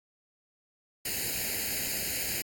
white noise with comb filter, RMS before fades -32 dBFS, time 1.05-2.42 s, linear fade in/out 5 ms, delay 0.43 ms, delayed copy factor +0.9, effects AAC 64 kbps

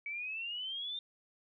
sine exponential sweep, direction up, 2268 to 3629 Hz, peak -37 dBFS, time 0.06-0.99 s, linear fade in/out 2 ms, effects none

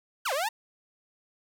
sawtooth exponential two-way sweep, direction down then up, 1661.2 to 506 to 954 Hz, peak -23 dBFS, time 0.25-0.49 s, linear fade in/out 10 ms, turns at 0.33 s, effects none

